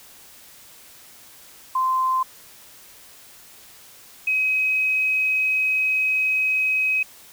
sine tone pair in turn, 1038 / 2535 Hz, C6 / D#7, -14 / +32 cents, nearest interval octave + minor third, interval 1546 cents, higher second, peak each -18 dBFS, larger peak neither, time 1.75-2.23 / 4.27-7.03 s, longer second, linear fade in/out 5 ms, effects white hiss -47 dBFS RMS until 7.32 s

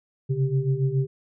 sine tone cluster, 131.6 / 138.8 / 393.2 Hz, C3 / C#3 / G4, +10 / +3 / +5 cents, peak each -25 / -23 / -30 dBFS, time 0.29-1.07 s, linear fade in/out 20 ms, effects none

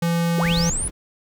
square tone, 169.3 Hz, E3, 46 cents sharp, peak -19 dBFS, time 0.02-0.7 s, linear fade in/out 5 ms
sine linear sweep, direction up, 261.6 to 10230 Hz, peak -23 dBFS, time 0.38-0.88 s, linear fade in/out 2 ms
brown noise, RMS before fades -29 dBFS, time 0.42-0.91 s, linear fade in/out 20 ms
effects none

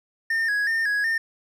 triangle tone with vibrato, 1738 Hz, A6, 22 cents flat, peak -19 dBFS, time 0.3-1.18 s, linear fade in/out 5 ms, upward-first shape square, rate 2.7 Hz, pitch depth 74 cents each way, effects none

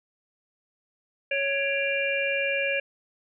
harmonic tone with a mistuned harmonic, 554.4 Hz, C#5, in tune, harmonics 1 / 3 / 4 / 5, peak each -28 / -31 / -28 / -31 dBFS, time 1.31-2.8 s, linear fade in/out 5 ms, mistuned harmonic 4, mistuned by +120 cents, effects none

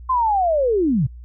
sine linear sweep, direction down, 1053 to 110 Hz, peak -15 dBFS, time 0.09-1.07 s, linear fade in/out 10 ms, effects added 60 Hz sine -35 dBFS peak until 1.24 s

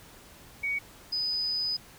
sine tone pair in turn, 2245 / 4991 Hz, C#7 / D#8, +21 / +5 cents, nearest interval octave + major second, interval 1384 cents, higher second, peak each -27 dBFS, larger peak neither, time 0.63-0.79 / 1.12-1.77 s, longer second, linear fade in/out 10 ms, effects pink hiss -52 dBFS RMS until 1.98 s

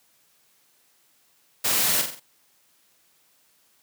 white noise with echo, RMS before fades -23 dBFS, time 1.64-2.02 s, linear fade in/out 10 ms, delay 45 ms, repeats 4, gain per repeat -6 dB, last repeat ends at 2.2 s, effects white hiss -63 dBFS RMS until 3.82 s + high-pass 100 Hz 12 dB/octave

